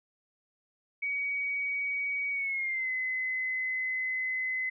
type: tone with pitch glide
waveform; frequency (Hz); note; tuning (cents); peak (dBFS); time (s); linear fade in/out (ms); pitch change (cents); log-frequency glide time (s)
sine; 2258 to 2035; C#7 to C7; +31 to -49; -29; 1.02-4.7; 10; -180; 2.32-2.9
effects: none